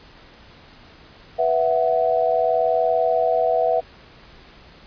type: chord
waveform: sine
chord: B suspended fourth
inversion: none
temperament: equal with one note detuned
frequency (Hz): 492.5 / 659.3 / 740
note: B4 / E5 / F#5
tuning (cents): -5 / 0 / 0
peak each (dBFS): -22 / -19 / -22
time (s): 1.38-3.81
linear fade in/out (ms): 20
effects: pink hiss -47 dBFS RMS until 4.86 s + resampled to 11025 Hz